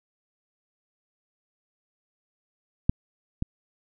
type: clicks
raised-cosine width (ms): 5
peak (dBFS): -6 / -14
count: 2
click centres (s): 2.895 / 3.424
effects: none